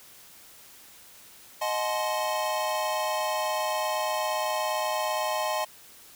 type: chord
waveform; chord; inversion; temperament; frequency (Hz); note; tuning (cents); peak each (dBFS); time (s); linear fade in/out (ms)
square; D# diminished seventh; none; equal with one note detuned; 622.3 / 740 / 857.4 / 1046.5; D#5 / F#5 / A5 / C6; 0 / 0 / -45 / 0; -31 / -36 / -32 / -33; 1.61-5.65; 10
effects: white hiss -51 dBFS RMS until 6.15 s